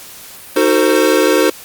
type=chord; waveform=square; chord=D# diminished seventh; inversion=none; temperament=equal with one note detuned; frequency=311.1 / 370 / 451.6 / 523.3 Hz; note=D#4 / F#4 / A4 / C5; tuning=0 / 0 / +45 / 0 cents; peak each=-16 dBFS; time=0.56-1.5 s; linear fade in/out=5 ms; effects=white hiss -35 dBFS RMS until 1.64 s + Opus 48 kbps